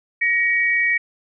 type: tone pair together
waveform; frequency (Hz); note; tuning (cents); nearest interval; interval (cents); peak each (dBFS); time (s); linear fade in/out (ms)
sine; 1891 / 2265; A#6 / C#7; +24 / +37; minor third; 313; -18 / -19; 0.21-0.98; 10
effects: none